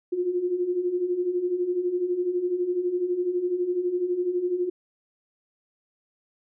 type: beating tone pair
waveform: sine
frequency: 348.4 / 360.4 Hz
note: F4 / F#4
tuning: -4 / -45 cents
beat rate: 12 Hz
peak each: -30 / -24 dBFS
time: 0.12-4.7 s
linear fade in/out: 10 ms
effects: none